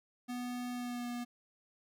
square tone with pitch glide, 246.1 to 241.7 Hz, B3 to B3, -6 to -37 cents, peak -38 dBFS, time 0.28-1.25 s, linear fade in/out 20 ms, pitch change -31 cents, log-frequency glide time 0.72-1.08 s, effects none

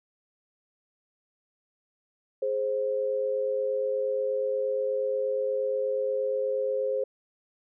sine tone pair together, 418.4 / 526.8 Hz, G#4 / C5, +13 / +12 cents, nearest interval major third, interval 399 cents, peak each -31 / -26 dBFS, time 2.42-7.04 s, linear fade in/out 5 ms, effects none

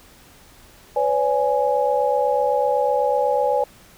sine tone cluster, 502 / 570 / 832 Hz, B4 / C#5 / G#5, +28 / +48 / +3 cents, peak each -21 dBFS, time 0.96-3.64 s, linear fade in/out 5 ms, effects pink hiss -49 dBFS RMS until 3.97 s

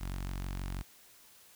sawtooth tone with notch filter, 46.25 Hz, F#1, in tune, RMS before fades -38 dBFS, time 0-0.83 s, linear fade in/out 20 ms, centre 480 Hz, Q 1.2, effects white hiss -59 dBFS RMS until 1.55 s

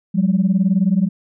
sine beating tone pair, 180.6 / 199.6 Hz, F#3 / G3, -42 / +32 cents, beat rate 19 Hz, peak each -15 / -15 dBFS, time 0.14-1.09 s, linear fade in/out 20 ms, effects tanh soft clip ceiling -7 dBFS

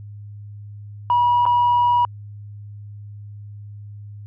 sine tone with dropouts, 967 Hz, B5, 37 cents flat, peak -12 dBFS, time 1.1-2.05 s, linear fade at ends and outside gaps 1 ms, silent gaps 1.454-1.463 s, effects tanh soft clip ceiling -11 dBFS + added 103 Hz sine -34 dBFS peak until 4.26 s

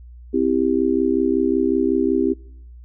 sine chord, C major, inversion none, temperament just, 261.6 / 327 / 392.4 Hz, C4 / E4 / G4, 0 / -14 / +2 cents, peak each -20 dBFS, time 0.33-2.34 s, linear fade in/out 20 ms, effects noise-tail reverb RT60 0.8 s tail -26 dB re dry + added 60 Hz sine -38 dBFS peak until 2.84 s

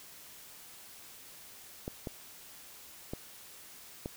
clicks, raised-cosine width 2 ms, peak -23 dBFS, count 4, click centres 1.879 / 2.072 / 3.135 / 4.059 s, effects white hiss -52 dBFS RMS until 4.16 s

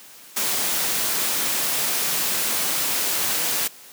white noise, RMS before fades -23 dBFS, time 0.36-3.68 s, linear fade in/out 10 ms, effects white hiss -45 dBFS RMS until 3.92 s + high-pass 150 Hz 12 dB/octave

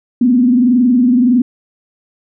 sine tone with frequency modulation, 246.9 Hz, B3, in tune, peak -7 dBFS, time 0.21-1.42 s, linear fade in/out 5 ms, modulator 21.6 Hz, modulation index 0.74, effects none

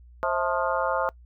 harmonic tone with a mistuned harmonic, 176.3 Hz, F3, 17 cents sharp, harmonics 3 / 4 / 5 / 6 / 7 / 8, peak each -28 / -29 / -30 / -31 / -31 / -32 dBFS, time 0.23-1.09 s, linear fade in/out 0 ms, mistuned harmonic 4, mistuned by -120 cents, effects noise-tail reverb RT60 0.1 s tail -24 dB re dry + added 60 Hz sine -47 dBFS peak until 1.25 s

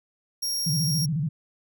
sawtooth tone, 5588 Hz, F8, in tune, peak -23 dBFS, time 0.42-1.06 s, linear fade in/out 10 ms
sine tone with vibrato, 152.2 Hz, D#3, 38 cents flat, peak -23 dBFS, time 0.66-1.29 s, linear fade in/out 10 ms, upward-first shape square, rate 14 Hz, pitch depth 150 cents each way
effects none

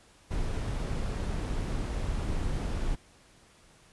brown noise, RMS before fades -31 dBFS, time 0.3-2.96 s, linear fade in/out 20 ms, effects pink hiss -59 dBFS RMS until 3.92 s + resampled to 24000 Hz

